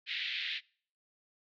white band-pass noise, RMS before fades -37 dBFS, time 0.06-0.61 s, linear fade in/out 50 ms, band 1800 to 3900 Hz, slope 48 dB/octave, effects noise-tail reverb RT60 0.5 s tail -25 dB re dry

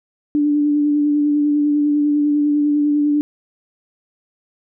sine tone with vibrato, 293.9 Hz, D4, 1 cent sharp, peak -13 dBFS, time 0.35-3.21 s, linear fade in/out 0 ms, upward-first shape sine, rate 10 Hz, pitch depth 19 cents each way, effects none

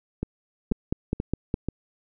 two click trains, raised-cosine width 3 ms, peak -11 / -14 dBFS, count 5 / 4, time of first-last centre 0.72-1.541 / 0.23-1.686 s, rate 4.87 / 2.06 Hz, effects none

